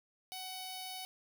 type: tone with notch filter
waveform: 10% pulse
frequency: 749 Hz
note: F#5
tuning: 21 cents sharp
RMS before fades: -44 dBFS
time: 0.32-1.05 s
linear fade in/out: 0 ms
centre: 1600 Hz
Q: 0.62
effects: none